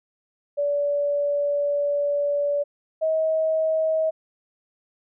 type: tone pair in turn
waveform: sine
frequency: 576 / 636.1 Hz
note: D5 / D#5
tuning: -34 / +38 cents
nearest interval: major second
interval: 172 cents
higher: second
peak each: -20 / -19 dBFS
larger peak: second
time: 0.57-2.64 / 3.01-4.11 s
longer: first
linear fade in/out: 20 ms
effects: none